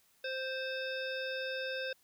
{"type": "harmonic tone", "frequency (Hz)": 523.3, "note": "C5", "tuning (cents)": 0, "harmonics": [1, 3, 5, 7, 9, 10], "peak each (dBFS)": [-38, -40, -44, -45, -54, -49], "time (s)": [0.24, 1.93], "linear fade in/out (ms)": 5, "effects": ["white hiss -69 dBFS RMS until 2.03 s"]}